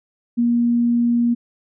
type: tone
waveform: sine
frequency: 237.4 Hz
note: A#3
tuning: 32 cents sharp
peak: -14 dBFS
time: 0.37-1.35 s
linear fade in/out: 20 ms
effects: none